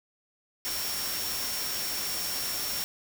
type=tone in noise; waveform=sine; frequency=5510 Hz; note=F8; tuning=24 cents flat; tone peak=-35 dBFS; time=0.65-2.84 s; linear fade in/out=0 ms; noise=white; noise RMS=-33 dBFS; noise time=0.65-2.84 s; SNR=-5 dB; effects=none